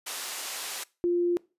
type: band-pass noise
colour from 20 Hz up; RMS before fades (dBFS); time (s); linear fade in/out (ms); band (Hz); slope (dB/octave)
white; -36; 0.06-0.84; 10; 480 to 10000; 12
type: tone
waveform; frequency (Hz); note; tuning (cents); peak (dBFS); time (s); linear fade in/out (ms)
sine; 349.2; F4; 0; -22; 1.04-1.37; 0
effects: noise-tail reverb RT60 0.3 s tail -22 dB re dry + resampled to 32000 Hz